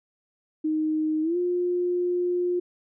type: tone with pitch glide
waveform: sine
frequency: 311.1 to 355.3 Hz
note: D#4 to F4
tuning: 0 to +30 cents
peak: -22 dBFS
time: 0.64-2.6 s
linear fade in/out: 10 ms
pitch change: +230 cents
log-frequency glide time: 1.22-1.37 s
effects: none